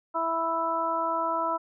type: harmonic tone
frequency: 329.6 Hz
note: E4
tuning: in tune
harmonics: 1 / 2 / 3 / 4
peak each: -37 / -31 / -28 / -30 dBFS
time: 0.14-1.58 s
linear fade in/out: 20 ms
effects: none